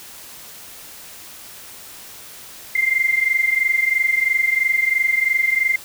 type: tone pair together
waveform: sine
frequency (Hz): 2077 / 2100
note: C7 / C7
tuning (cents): -13 / +6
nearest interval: unison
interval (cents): 19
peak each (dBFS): -20 / -17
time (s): 2.75-5.76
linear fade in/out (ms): 5
effects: white hiss -39 dBFS RMS until 5.84 s